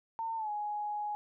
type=tone with pitch glide; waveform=sine; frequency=905 to 834.7 Hz; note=A5 to G#5; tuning=+48 to +9 cents; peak=-33 dBFS; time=0.19-1.15 s; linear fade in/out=0 ms; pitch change=-139 cents; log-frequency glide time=0.36-0.5 s; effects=none